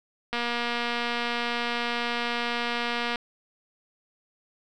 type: click train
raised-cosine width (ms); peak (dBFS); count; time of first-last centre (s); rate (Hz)
0.3; -13; 674; 0.33-3.158; 238
effects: none